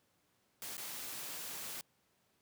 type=noise with dropouts; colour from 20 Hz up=white; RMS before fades=-44 dBFS; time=0.62-1.81 s; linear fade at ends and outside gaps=1 ms; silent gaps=0.769-0.779 s; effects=pink hiss -75 dBFS RMS until 2.41 s + high-pass 100 Hz 12 dB/octave